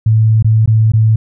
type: tone with dropouts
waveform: sine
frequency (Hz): 110.3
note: A2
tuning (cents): +5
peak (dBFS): -6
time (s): 0.06-1.16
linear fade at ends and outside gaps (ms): 5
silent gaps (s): 0.426-0.445 / 0.66-0.675 / 0.92-0.935
effects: none